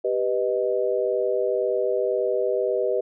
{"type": "chord", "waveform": "sine", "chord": "G augmented", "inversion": "none", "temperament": "equal", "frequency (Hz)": [392, 493.9, 622.3], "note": ["G4", "B4", "D#5"], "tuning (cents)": [0, 0, 0], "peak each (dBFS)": [-25, -24, -26], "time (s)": [0.04, 3.01], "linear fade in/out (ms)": 10, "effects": []}